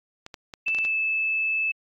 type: clicks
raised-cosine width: 0.2 ms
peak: -21 dBFS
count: 7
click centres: 0.264 / 0.342 / 0.538 / 0.683 / 0.748 / 0.786 / 0.85 s
type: tone with pitch glide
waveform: sine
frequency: 2640 to 2619 Hz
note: E7 to E7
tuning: +2 to -12 cents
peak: -22 dBFS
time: 0.66-1.72 s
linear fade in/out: 10 ms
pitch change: -14 cents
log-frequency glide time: 0.8-0.95 s
effects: AAC 48 kbps